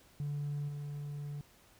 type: tone with level steps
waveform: triangle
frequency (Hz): 145.1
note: D3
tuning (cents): -21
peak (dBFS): -31 / -36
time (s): 0.2-1.41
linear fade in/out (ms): 0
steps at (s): 0.68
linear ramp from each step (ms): 10
effects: tanh soft clip ceiling -30 dBFS + pink hiss -63 dBFS RMS until 1.79 s